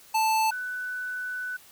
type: tone pair in turn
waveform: square / sine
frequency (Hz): 880 / 1494.2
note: A5 / F#6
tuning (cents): 0 / +17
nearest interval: major sixth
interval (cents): 917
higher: second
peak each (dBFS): -22 / -30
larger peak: first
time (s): 0.14-0.51 / 0.51-1.57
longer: second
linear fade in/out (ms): 10
effects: white hiss -53 dBFS RMS until 1.71 s